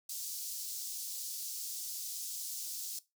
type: high-pass noise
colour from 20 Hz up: pink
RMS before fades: -41 dBFS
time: 0.09-2.99 s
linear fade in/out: 5 ms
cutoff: 4900 Hz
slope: 24 dB/octave
effects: noise-tail reverb RT60 0.2 s tail -17 dB re dry